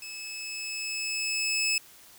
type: tone with level ramp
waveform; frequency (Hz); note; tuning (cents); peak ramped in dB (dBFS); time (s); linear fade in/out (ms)
20% pulse; 2600; E7; -24; -34 to -19; 0.02-1.78; 2
effects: white hiss -53 dBFS RMS until 2.18 s